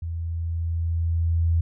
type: tone with level ramp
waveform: sine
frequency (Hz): 83.3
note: E2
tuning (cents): +19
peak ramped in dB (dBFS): -27 to -17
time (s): 0.02-1.61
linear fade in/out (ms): 5
effects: none